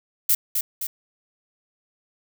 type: noise with echo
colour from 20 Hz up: violet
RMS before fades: -18 dBFS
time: 0.29-0.35 s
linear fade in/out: 5 ms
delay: 260 ms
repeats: 2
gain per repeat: -5 dB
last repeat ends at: 0.87 s
effects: none